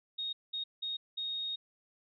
sine tone bursts at uneven times, 3729 Hz, A#7, in tune, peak -34 dBFS, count 4, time 0.18-0.33 / 0.53-0.64 / 0.82-0.97 / 1.17-1.56 s, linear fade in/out 10 ms, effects none

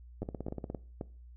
two click trains, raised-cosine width 2 ms, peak -23 / -24 dBFS, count 4 / 9, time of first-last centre 0.22-1.012 / 0.23-0.701 s, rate 3.79 / 17 Hz, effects noise-tail reverb RT60 0.4 s tail -20 dB re dry + added 60 Hz sine -49 dBFS peak until 1.36 s

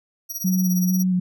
20% pulse tone with tremolo, 5750 Hz, F8, 50 cents sharp, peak -20 dBFS, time 0.29-1.04 s, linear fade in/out 20 ms, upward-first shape sine, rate 17 Hz, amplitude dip 80%
sine tone with vibrato, 182.9 Hz, F#3, 20 cents flat, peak -17 dBFS, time 0.44-1.2 s, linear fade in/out 10 ms, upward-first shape square, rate 2.2 Hz, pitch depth 18 cents each way
effects none

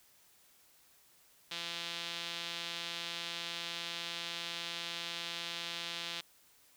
sawtooth tone with band-pass filter, 170 Hz, F3, 46 cents flat, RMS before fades -41 dBFS, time 1.51-6.21 s, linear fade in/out 5 ms, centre 3600 Hz, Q 2.3, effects white hiss -65 dBFS RMS until 6.76 s

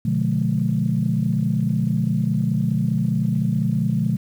sine chord, B diminished seventh, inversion none, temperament just, 123.47 / 148.16 / 177.8 / 213.4 Hz, B2 / D3 / F3 / Ab3, 0 / +16 / +31 / +47 cents, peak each -23 dBFS, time 0.05-4.17 s, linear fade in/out 5 ms, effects tanh soft clip ceiling -8 dBFS + 8-bit

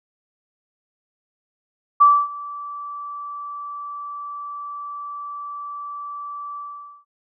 sine tone with ADSR envelope, 1160 Hz, D6, 22 cents flat, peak -7 dBFS, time 2-7.05 s, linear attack 16 ms, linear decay 260 ms, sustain -22 dB, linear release 480 ms, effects none

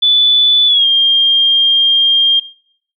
sine tone with pitch glide, 3478 to 3208 Hz, A7 to G7, -21 to +39 cents, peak -7 dBFS, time 0.02-2.4 s, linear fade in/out 10 ms, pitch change -140 cents, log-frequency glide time 0.67-0.86 s, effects noise-tail reverb RT60 0.6 s tail -19 dB re dry

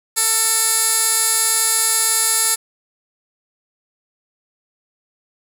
15% pulse tone with band-pass filter, 445.5 Hz, A4, 22 cents sharp, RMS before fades -17 dBFS, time 0.16-2.56 s, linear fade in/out 20 ms, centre 10000 Hz, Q 2, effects none

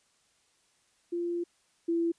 sine tone pair in turn, 345.3 / 336.1 Hz, F4 / E4, -20 / +34 cents, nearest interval unison, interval 46 cents, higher first, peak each -29 / -25 dBFS, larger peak second, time 1.12-1.44 / 1.88-2.12 s, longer first, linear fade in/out 10 ms, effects white hiss -69 dBFS RMS until 2.18 s + resampled to 22050 Hz

